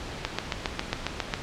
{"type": "click train", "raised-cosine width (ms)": 0.2, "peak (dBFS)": -8, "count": 9, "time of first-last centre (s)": [0.25, 1.338], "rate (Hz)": 7.35, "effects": ["pink hiss -37 dBFS RMS until 1.42 s", "low-pass 5000 Hz 12 dB/octave"]}